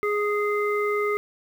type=harmonic tone; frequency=415.3 Hz; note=G#4; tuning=in tune; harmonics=1 / 3 / 5; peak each=-23 / -28 / -30 dBFS; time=0.03-1.17 s; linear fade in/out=0 ms; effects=8-bit